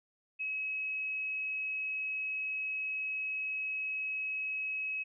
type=tone; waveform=sine; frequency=2561 Hz; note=D#7; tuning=49 cents sharp; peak=-33 dBFS; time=0.39-5.04 s; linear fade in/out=20 ms; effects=none